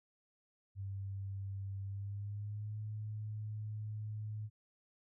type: tone with pitch glide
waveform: sine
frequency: 98 to 106.87 Hz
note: G2 to A2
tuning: 0 to -50 cents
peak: -39 dBFS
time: 0.75-4.5 s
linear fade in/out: 50 ms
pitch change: +150 cents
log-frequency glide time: 1.82-2.79 s
effects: none